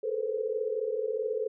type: tone cluster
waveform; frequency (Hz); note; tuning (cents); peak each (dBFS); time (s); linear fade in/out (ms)
sine; 423.5 / 442.2 / 486.8 / 521; G#4 / A4 / B4 / C5; +34 / +9 / -25 / -7; -36 / -31 / -36 / -35; 0.03-1.48; 10
effects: none